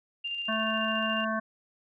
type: tone with tremolo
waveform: sine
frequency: 2794 Hz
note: F7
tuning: in tune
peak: -30 dBFS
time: 0.24-1.25 s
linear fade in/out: 10 ms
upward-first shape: square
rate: 14 Hz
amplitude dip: 30%
type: harmonic tone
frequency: 220 Hz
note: A3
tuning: in tune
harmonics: 1 / 3 / 5 / 7 / 8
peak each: -32 / -33 / -33 / -34 / -40 dBFS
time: 0.48-1.4 s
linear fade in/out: 10 ms
effects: none